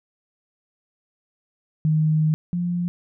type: tone pair in turn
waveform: sine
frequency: 155.56 / 175.22 Hz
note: D#3 / F3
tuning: 0 / +6 cents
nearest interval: major second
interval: 206 cents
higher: second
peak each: -16 / -21 dBFS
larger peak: first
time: 1.85-2.34 / 2.53-2.88 s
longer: first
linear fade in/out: 0 ms
effects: none